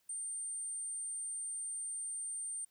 sine tone, 8870 Hz, C#9, in tune, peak -38 dBFS, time 0.09-2.65 s, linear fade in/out 5 ms, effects white hiss -75 dBFS RMS until 2.7 s

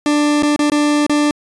40% pulse tone with dropouts, 295.3 Hz, D4, 10 cents sharp, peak -11 dBFS, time 0.06-1.31 s, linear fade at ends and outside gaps 1 ms, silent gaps 0.424-0.432 / 0.562-0.592 / 0.699-0.719 / 1.065-1.096 s, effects resampled to 22050 Hz

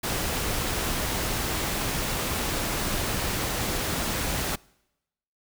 pink noise, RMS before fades -28 dBFS, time 0.03-4.56 s, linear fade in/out 10 ms, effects noise-tail reverb RT60 0.9 s tail -25 dB re dry

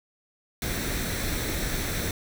pink noise with comb filter, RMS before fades -29 dBFS, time 0.62-2.11 s, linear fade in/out 2 ms, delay 0.51 ms, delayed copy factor +0.5, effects none

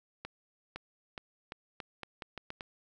accelerating click train, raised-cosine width 0.3 ms, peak -24 dBFS, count 10, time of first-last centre 0.25-2.608 s, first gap 510 ms, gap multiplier 0.82, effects none

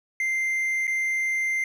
triangle tone with dropouts, 2089 Hz, C7, 3 cents flat, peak -21 dBFS, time 0.2-1.64 s, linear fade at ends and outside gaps 2 ms, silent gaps 0.87-0.877 s, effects none

